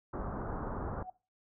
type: low-pass noise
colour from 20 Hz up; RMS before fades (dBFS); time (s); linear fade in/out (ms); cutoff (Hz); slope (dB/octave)
pink; -38; 0.13-1.03; 5; 1400; 48
type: tone with exponential growth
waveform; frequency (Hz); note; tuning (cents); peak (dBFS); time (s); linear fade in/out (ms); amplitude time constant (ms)
sine; 740; F#5; 0; -37; 0.95-1.1; 5; 32
effects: noise-tail reverb RT60 0.3 s tail -20 dB re dry